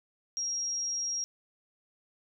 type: tone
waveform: sine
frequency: 5620 Hz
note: F8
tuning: 10 cents sharp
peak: -30 dBFS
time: 0.37-1.24 s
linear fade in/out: 0 ms
effects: none